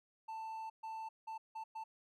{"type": "tone bursts at uneven times", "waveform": "triangle", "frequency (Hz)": 887, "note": "A5", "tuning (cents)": 14, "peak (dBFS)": -40, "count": 5, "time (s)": [[0.28, 0.7], [0.83, 1.09], [1.27, 1.38], [1.55, 1.64], [1.75, 1.84]], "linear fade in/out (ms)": 10, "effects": []}